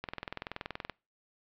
click train, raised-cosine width 0.3 ms, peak -20 dBFS, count 19, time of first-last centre 0.04-0.897 s, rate 21 Hz, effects noise-tail reverb RT60 0.3 s tail -25 dB re dry + low-pass 4000 Hz 12 dB/octave

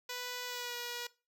5% pulse tone with pitch glide, 493.9 to 482.1 Hz, B4 to B4, 0 to -42 cents, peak -27 dBFS, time 0.09-1.07 s, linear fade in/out 5 ms, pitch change -42 cents, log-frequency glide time 0.46-0.76 s, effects noise-tail reverb RT60 0.3 s tail -20 dB re dry

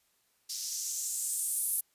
violet noise with band-pass filter sweep, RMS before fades -34 dBFS, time 0.49-1.81 s, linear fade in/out 10 ms, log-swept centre 5000 to 11000 Hz, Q 3.1, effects white hiss -72 dBFS RMS until 1.94 s + resampled to 32000 Hz

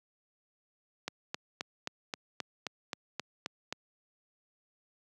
click train, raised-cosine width 0.2 ms, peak -17 dBFS, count 11, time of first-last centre 1.08-3.726 s, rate 3.78 Hz, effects high-pass 150 Hz 12 dB/octave

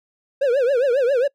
triangle tone with vibrato, 518 Hz, C5, 17 cents flat, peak -13 dBFS, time 0.41-1.28 s, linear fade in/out 10 ms, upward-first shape triangle, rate 7.4 Hz, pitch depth 220 cents each way, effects noise-tail reverb RT60 0.1 s tail -24 dB re dry

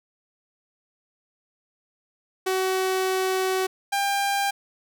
sawtooth tone pair in turn, 376.5 / 797.8 Hz, F#4 / G5, +30 / +30 cents, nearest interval octave + minor second, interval 1300 cents, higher second, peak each -18 dBFS, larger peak neither, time 2.46-3.67 / 3.92-4.51 s, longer first, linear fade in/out 10 ms, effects none

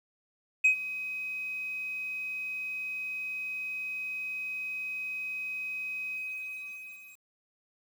sine tone with ADSR envelope, 2526 Hz, D#7, 26 cents sharp, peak -15 dBFS, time 0.64-7.25 s, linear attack 11 ms, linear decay 100 ms, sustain -18 dB, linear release 1100 ms, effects tanh soft clip ceiling -17 dBFS + 9-bit

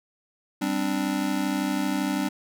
square chord, G suspended fourth, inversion none, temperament just, 196 / 261.3 / 294 Hz, G3 / C4 / D4, 0 / -2 / +2 cents, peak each -30 / -30 / -28 dBFS, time 0.61-2.29 s, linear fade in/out 10 ms, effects none

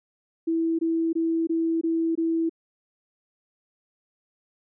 sine tone bursts, 328.4 Hz, E4, 6 cents flat, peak -21 dBFS, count 6, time 0.47-2.495 s, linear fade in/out 10 ms, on 320 ms, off 21 ms, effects none

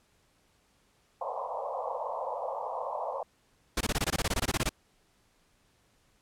pink band-pass noise, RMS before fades -35 dBFS, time 1.21-3.23 s, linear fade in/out 5 ms, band 490 to 1100 Hz, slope 96 dB/octave
pink noise bursts, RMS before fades -28 dBFS, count 16, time 3.77-4.693 s, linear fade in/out 5 ms, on 38 ms, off 21 ms
effects pink hiss -68 dBFS RMS until 6.21 s + low-pass 11000 Hz 12 dB/octave

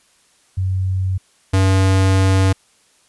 sine / square tone pair in turn, 94 / 95.42 Hz, F#2 / G2, +28 / -46 cents, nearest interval unison, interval 26 cents, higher second, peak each -16 / -12 dBFS, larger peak second, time 0.57-1.18 / 1.53-2.53 s, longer second, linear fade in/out 10 ms, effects white hiss -56 dBFS RMS until 3.08 s + resampled to 24000 Hz

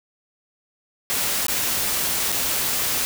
white noise with dropouts, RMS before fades -23 dBFS, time 1.1-3.05 s, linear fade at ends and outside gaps 0 ms, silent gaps 1.467-1.483 / 2.32-2.324 s, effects none

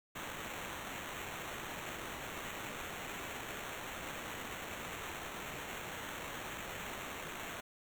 white noise with sample-and-hold, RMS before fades -44 dBFS, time 0.15-7.61 s, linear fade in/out 10 ms, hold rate 4900 Hz, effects none

